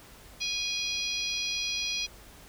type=harmonic tone; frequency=824 Hz; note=G#5; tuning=14 cents flat; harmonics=3 / 4 / 5 / 6 / 7; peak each=-34 / -35 / -36 / -37 / -37 dBFS; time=0.4-2.07 s; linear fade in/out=20 ms; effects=added 50 Hz sine -56 dBFS peak until 2.48 s + pink hiss -52 dBFS RMS until 2.48 s